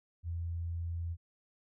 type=tone; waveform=sine; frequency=84.6 Hz; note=E2; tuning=45 cents sharp; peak=-34 dBFS; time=0.23-1.17 s; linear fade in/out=50 ms; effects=none